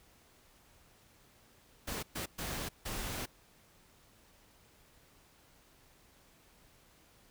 pink noise bursts at uneven times, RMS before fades -39 dBFS, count 4, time 1.87-2.03 / 2.15-2.26 / 2.38-2.69 / 2.85-3.26 s, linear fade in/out 10 ms, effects pink hiss -64 dBFS RMS until 7.3 s

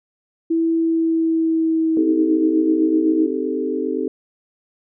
sine tone with pitch glide, 328.7 to 319 Hz, E4 to D#4, -5 to +43 cents, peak -15 dBFS, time 0.5-3.27 s, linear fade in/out 10 ms, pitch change -52 cents, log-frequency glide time 0.75-2.37 s
sine chord, A half-diminished seventh, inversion first, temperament equal, 261.6 / 311.1 / 392 / 440 Hz, C4 / Eb4 / G4 / A4, 0 / 0 / 0 / 0 cents, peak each -25 dBFS, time 1.97-4.08 s, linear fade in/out 2 ms
effects none

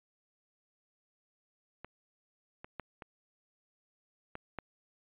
clicks, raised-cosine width 0.5 ms, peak -29 / -30 / -24 / -30 / -26 / -23 dBFS, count 6, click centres 1.846 / 2.645 / 2.797 / 3.022 / 4.354 / 4.587 s, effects resampled to 8000 Hz

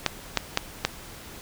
clicks, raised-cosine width 0.2 ms, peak -3 dBFS, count 4, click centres 0.063 / 0.373 / 0.574 / 0.85 s, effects pink hiss -43 dBFS RMS until 1.41 s

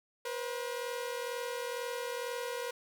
sawtooth tone pair together, 481.2 / 523.3 Hz, B4 / C5, -45 / 0 cents, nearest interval minor second, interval 145 cents, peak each -33 / -37 dBFS, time 0.25-2.71 s, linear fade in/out 5 ms, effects none

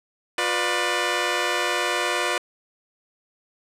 10% pulse chord, B diminished, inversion second, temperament just, 355.6 / 493.9 / 592.7 Hz, F4 / B4 / D5, +31 / 0 / +16 cents, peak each -18 dBFS, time 0.38-2.38 s, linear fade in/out 2 ms, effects low-pass 9000 Hz 12 dB/octave

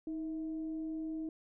sine tone with frequency modulation, 316.3 Hz, D#4, 29 cents sharp, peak -36 dBFS, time 0.07-1.29 s, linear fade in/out 2 ms, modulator 339 Hz, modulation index 0.21, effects none

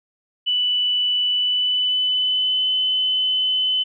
sine tone with pitch glide, 2973 to 3028 Hz, F#7 to F#7, +8 to +39 cents, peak -17 dBFS, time 0.46-3.84 s, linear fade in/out 20 ms, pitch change +31 cents, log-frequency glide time 1.3-2.69 s, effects none

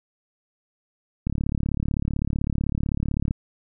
click train, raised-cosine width 5 ms, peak -12 dBFS, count 74, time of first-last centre 1.27-3.309 s, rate 35.8 Hz, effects none

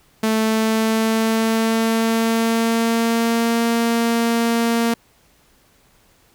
sawtooth tone with pitch glide, 220 to 231.9 Hz, A3 to A#3, 0 to -9 cents, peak -12 dBFS, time 0.23-4.94 s, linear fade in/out 5 ms, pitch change +91 cents, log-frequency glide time 0.41-3.64 s, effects pink hiss -56 dBFS RMS until 6.34 s

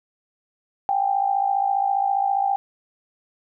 sine tone with amplitude modulation, 790 Hz, G5, 13 cents sharp, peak -15 dBFS, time 0.89-2.56 s, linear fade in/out 0 ms, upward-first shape sine, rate 54.9 Hz, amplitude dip 75%, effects none

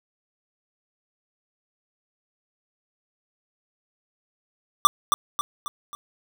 square tone with echo, 1174.7 Hz, D6, in tune, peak -11 dBFS, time 4.85-4.87 s, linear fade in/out 0 ms, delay 270 ms, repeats 4, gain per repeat -6 dB, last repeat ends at 5.95 s, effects none

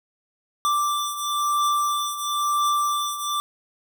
square beating tone pair, 1174.7 / 1175.69 Hz, D6 / D6, 0 / +2 cents, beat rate 0.99 Hz, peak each -23 / -28 dBFS, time 0.65-3.4 s, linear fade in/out 0 ms, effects none

